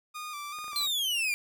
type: tone with vibrato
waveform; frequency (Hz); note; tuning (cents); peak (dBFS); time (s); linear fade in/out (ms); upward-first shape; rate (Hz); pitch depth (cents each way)
sawtooth; 1198; D6; +34; -33; 0.14-0.87; 20; square; 2.6; 40
type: clicks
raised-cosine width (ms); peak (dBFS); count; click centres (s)
0.5; -35; 6; 0.587 / 0.643 / 0.681 / 0.732 / 0.811 / 0.873
type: exponential sweep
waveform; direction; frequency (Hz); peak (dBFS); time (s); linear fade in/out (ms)
40% pulse; down; 4200 to 2349; -26; 0.76-1.34; 0
effects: none